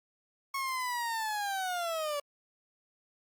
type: linear sweep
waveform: 30% pulse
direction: down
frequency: 1100 to 569 Hz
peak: -29 dBFS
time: 0.54-2.2 s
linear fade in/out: 5 ms
effects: Opus 48 kbps